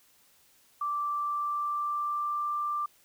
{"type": "tone with pitch glide", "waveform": "sine", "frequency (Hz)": [1171, 1182.6], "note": ["D6", "D6"], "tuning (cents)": [-5, 12], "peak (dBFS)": -28, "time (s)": [0.81, 2.86], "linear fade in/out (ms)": 5, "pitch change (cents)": 17, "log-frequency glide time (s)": [1.08, 2.56], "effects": ["white hiss -63 dBFS RMS until 3.04 s"]}